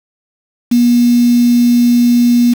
sine tone with quantisation, 240.7 Hz, B3, 44 cents flat, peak -6 dBFS, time 0.71-2.54 s, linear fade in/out 10 ms, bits 4, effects none

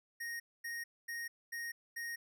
square tone bursts, 1864.7 Hz, A#6, in tune, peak -40 dBFS, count 5, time 0.2-2.16 s, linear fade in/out 10 ms, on 200 ms, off 240 ms, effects none

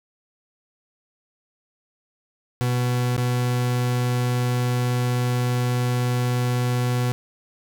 40% pulse tone with dropouts, 123.47 Hz, B2, in tune, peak -19 dBFS, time 2.61-7.12 s, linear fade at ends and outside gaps 0 ms, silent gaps 3.165-3.179 s, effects none

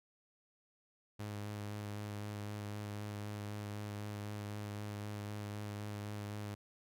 sawtooth tone with vibrato, 103.83 Hz, G#2, in tune, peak -37 dBFS, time 1.19-6.55 s, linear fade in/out 10 ms, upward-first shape sine, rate 3.9 Hz, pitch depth 18 cents each way, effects none

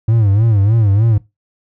triangle tone with vibrato, 106.4 Hz, G#2, 42 cents sharp, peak -7 dBFS, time 0.08-1.18 s, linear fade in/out 5 ms, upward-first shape sine, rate 3.3 Hz, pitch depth 150 cents each way, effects noise-tail reverb RT60 0.2 s tail -19 dB re dry

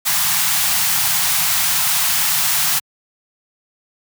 white band-stop noise, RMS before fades -17 dBFS, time 0.05-2.8 s, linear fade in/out 20 ms, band 190 to 710 Hz, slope 48 dB/octave, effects high-pass 100 Hz 12 dB/octave

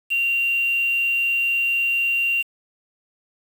sine tone with quantisation, 2764 Hz, F7, 19 cents flat, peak -18 dBFS, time 0.1-2.43 s, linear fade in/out 20 ms, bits 6, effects none

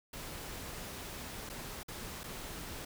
pink noise with dropouts, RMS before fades -44 dBFS, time 0.13-2.85 s, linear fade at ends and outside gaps 5 ms, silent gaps 1.492-1.497 / 1.832-1.882 / 2.235-2.239 s, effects none

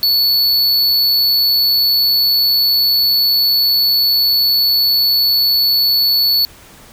square tone, 4435 Hz, C#8, in tune, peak -11 dBFS, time 0.03-6.45 s, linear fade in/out 0 ms, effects pink hiss -41 dBFS RMS until 6.92 s

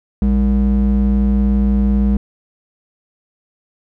triangle ring-modulated tone, 130.81 Hz, C3, in tune, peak -6 dBFS, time 0.22-2.17 s, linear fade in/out 2 ms, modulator 71.9 Hz, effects none

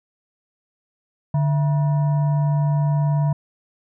sine tone with frequency modulation, 146.83 Hz, D3, in tune, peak -16 dBFS, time 1.34-3.33 s, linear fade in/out 5 ms, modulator 813 Hz, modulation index 0.32, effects none

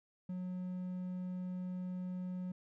triangle tone, 182.2 Hz, F#3, 26 cents flat, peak -36 dBFS, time 0.29-2.52 s, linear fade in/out 5 ms, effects none

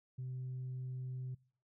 sine tone, 128.2 Hz, C3, 35 cents flat, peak -38 dBFS, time 0.18-1.35 s, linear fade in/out 10 ms, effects noise-tail reverb RT60 0.5 s tail -24 dB re dry + tanh soft clip ceiling -37 dBFS

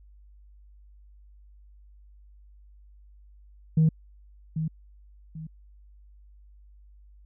sine tone with echo, 158.5 Hz, D#3, 32 cents sharp, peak -15 dBFS, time 3.77-3.89 s, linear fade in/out 5 ms, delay 790 ms, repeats 2, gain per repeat -10 dB, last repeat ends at 5.47 s, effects tanh soft clip ceiling -14 dBFS + added 50 Hz sine -50 dBFS peak until 7.25 s

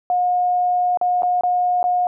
sine tone with dropouts, 719 Hz, F#5, 50 cents flat, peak -15 dBFS, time 0.1-2.07 s, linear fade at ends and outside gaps 1 ms, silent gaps 0.973-1.013 / 1.222-1.232 / 1.41-1.435 / 1.829-1.84 s, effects none

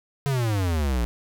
square exponential sweep, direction down, 144.3 to 56.5 Hz, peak -22 dBFS, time 0.26-1.05 s, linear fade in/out 0 ms, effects none

